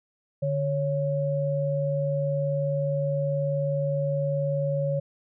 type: tone pair together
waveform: sine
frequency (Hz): 146.84 / 554.4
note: D3 / C#5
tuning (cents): 0 / 0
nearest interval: octave + major seventh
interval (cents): 2300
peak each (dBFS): -26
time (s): 0.42-5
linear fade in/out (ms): 10
effects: none